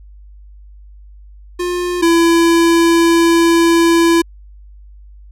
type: tone pair in turn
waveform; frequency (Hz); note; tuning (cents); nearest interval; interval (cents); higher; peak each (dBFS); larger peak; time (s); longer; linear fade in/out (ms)
square; 354.8 / 335.5; F4 / E4; +27 / +31; minor second; 96; first; -17 / -9; second; 1.59-2.02 / 2.02-4.22; second; 10
effects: added 50 Hz sine -36 dBFS peak until 5.31 s + low-pass 12000 Hz 12 dB/octave